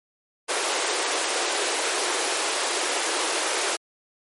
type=high-pass noise; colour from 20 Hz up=pink; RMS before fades=-25 dBFS; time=0.48-3.77 s; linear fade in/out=20 ms; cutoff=340 Hz; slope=48 dB/octave; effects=MP3 48 kbps